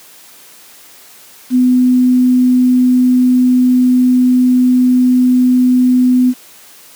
sine tone with quantisation, 251.4 Hz, B3, 31 cents sharp, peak -6 dBFS, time 1.5-6.34 s, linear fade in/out 50 ms, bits 6, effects white hiss -40 dBFS RMS until 6.95 s + high-pass 150 Hz 12 dB/octave

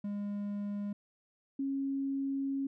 triangle / sine tone pair in turn, 203.9 / 273.5 Hz, G#3 / C#4, -32 / -23 cents, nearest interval perfect fourth, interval 509 cents, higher second, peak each -32 / -31 dBFS, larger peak second, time 0.04-0.93 / 1.59-2.67 s, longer second, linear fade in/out 5 ms, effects none

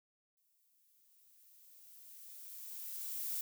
violet noise with exponential growth, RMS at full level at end -38 dBFS, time 0.37-3.41 s, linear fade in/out 2 ms, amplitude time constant 660 ms, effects none

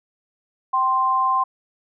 sine tone pair together, 773.7 / 1046.5 Hz, G5 / C6, -23 / 0 cents, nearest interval perfect fourth, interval 523 cents, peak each -24 / -17 dBFS, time 0.73-1.44 s, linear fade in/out 10 ms, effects none

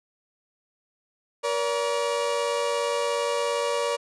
30% pulse tone pair together, 474.9 / 572.1 Hz, A#4 / D5, +32 / -45 cents, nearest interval minor third, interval 323 cents, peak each -24 dBFS, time 1.43-3.97 s, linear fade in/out 20 ms, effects resampled to 22050 Hz

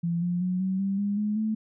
sine tone with pitch steps, 170 / 176.1 / 182.41 / 188.95 / 195.73 / 202.7 / 210 / 217.6 Hz, F3 / F3 / F#3 / F#3 / G3 / G#3 / G#3 / A3, -46 / +15 / -24 / +37 / -2 / -42 / +19 / -19 cents, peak -24 dBFS, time 0.03-1.55 s, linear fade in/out 10 ms, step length 190 ms, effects none

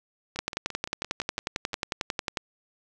two click trains, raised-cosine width 0.2 ms, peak -19 / -10 dBFS, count 9 / 23, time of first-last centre 0.36-1.732 / 0.39-2.372 s, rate 5.83 / 11.1 Hz, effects none

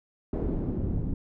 pink noise with low-pass filter sweep, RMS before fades -29 dBFS, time 0.33-1.14 s, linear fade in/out 2 ms, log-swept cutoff 400 to 210 Hz, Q 1.3, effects none

